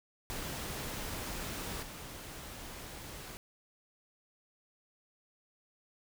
pink noise with level steps, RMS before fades -40 / -46 dBFS, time 0.3-3.37 s, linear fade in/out 0 ms, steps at 1.82 s, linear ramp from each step 10 ms, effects none

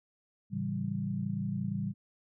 sine chord, A dominant seventh, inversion none, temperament equal, 110 / 138.59 / 164.81 / 196 Hz, A2 / C#3 / E3 / G3, 0 / 0 / 0 / 0 cents, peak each -38 / -38 / -38 / -34 dBFS, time 0.5-1.94 s, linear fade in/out 50 ms, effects none

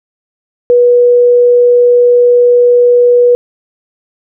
sine tone, 486.4 Hz, B4, 26 cents flat, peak -3 dBFS, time 0.7-3.35 s, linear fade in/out 0 ms, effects none

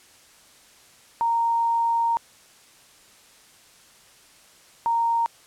sine tone pair in turn, 927 / 927 Hz, A#5 / A#5, -10 / -10 cents, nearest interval unison, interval 0 cents, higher neither, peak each -19 dBFS, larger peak neither, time 1.21-2.17 / 4.86-5.26 s, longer first, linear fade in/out 0 ms, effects white hiss -53 dBFS RMS until 5.46 s + low-pass 10000 Hz 12 dB/octave

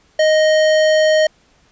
sine tone with hard clipping, 622.3 Hz, D#5, in tune, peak -12 dBFS, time 0.19-1.27 s, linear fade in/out 5 ms, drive 17 dB, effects pink hiss -55 dBFS RMS until 1.71 s + resampled to 16000 Hz

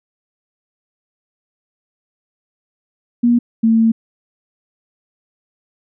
sine tone pair in turn, 238.8 / 225.4 Hz, A#3 / A3, +42 / +42 cents, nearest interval minor second, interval 100 cents, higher first, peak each -9 dBFS, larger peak neither, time 3.23-3.39 / 3.63-3.92 s, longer second, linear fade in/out 10 ms, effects none

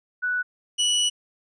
sine / sawtooth tone pair in turn, 1480 / 2945 Hz, F#6 / F#7, 0 / -9 cents, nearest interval octave, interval 1191 cents, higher second, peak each -22 / -16 dBFS, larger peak second, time 0.22-0.43 / 0.78-1.1 s, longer second, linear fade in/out 20 ms, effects resampled to 22050 Hz

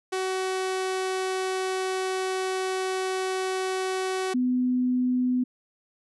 sawtooth / sine tone pair in turn, 376 / 250.9 Hz, F#4 / B3, +28 / +28 cents, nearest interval perfect fifth, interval 700 cents, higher first, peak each -22 / -21 dBFS, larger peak second, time 0.12-4.34 / 4.34-5.44 s, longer first, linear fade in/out 10 ms, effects resampled to 24000 Hz

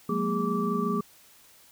sine tone cluster, 180.4 / 208.8 / 234.4 / 409.8 / 1161 Hz, F#3 / G#3 / A#3 / G#4 / D6, -44 / +10 / +10 / -23 / -20 cents, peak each -31 dBFS, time 0.09-1.01 s, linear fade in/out 5 ms, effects white hiss -56 dBFS RMS until 1.71 s

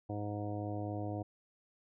harmonic tone, 103.7 Hz, G#2, 2 cents flat, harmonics 1 / 2 / 3 / 4 / 5 / 6 / 7 / 9, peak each -39 / -48 / -41 / -50 / -46 / -48 / -45 / -56 dBFS, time 0.09-1.23 s, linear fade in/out 10 ms, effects none

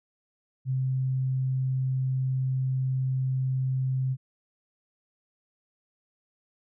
sine tone, 130.81 Hz, C3, in tune, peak -24 dBFS, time 0.65-4.17 s, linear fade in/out 50 ms, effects none

